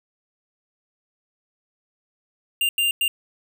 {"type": "tone bursts at uneven times", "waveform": "square", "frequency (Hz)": 2794, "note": "F7", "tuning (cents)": 0, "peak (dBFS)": -19, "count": 3, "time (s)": [[2.61, 2.69], [2.78, 2.91], [3.01, 3.08]], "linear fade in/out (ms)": 2, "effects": ["9-bit"]}